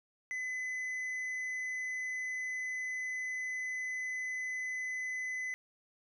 sine tone with tanh clipping, 2017 Hz, B6, 36 cents sharp, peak -36 dBFS, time 0.31-5.54 s, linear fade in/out 0 ms, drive 5 dB, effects none

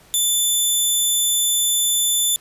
10% pulse tone, 3520 Hz, A7, in tune, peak -8 dBFS, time 0.14-2.36 s, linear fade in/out 0 ms, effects pink hiss -50 dBFS RMS until 2.4 s + resampled to 32000 Hz

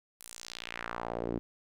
sawtooth tone with band-pass filter sweep, 58.27 Hz, A#1, in tune, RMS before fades -39 dBFS, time 0.2-1.39 s, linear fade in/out 0 ms, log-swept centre 12000 to 290 Hz, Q 1.9, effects none

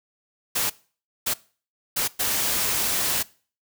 white noise bursts at uneven times, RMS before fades -24 dBFS, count 4, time 0.55-0.7 / 1.26-1.34 / 1.96-2.08 / 2.19-3.23 s, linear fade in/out 10 ms, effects noise-tail reverb RT60 0.4 s tail -21 dB re dry

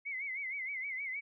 sine tone with vibrato, 2149 Hz, C7, 46 cents sharp, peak -36 dBFS, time 0.05-1.21 s, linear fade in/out 20 ms, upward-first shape sine, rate 6.4 Hz, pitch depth 110 cents each way, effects none

